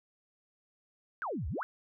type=exponential two-way sweep; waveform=sine; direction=down then up; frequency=1639 to 61.74 to 1639 Hz; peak=-33 dBFS; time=1.22-1.63 s; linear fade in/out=0 ms; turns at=1.48 s; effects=none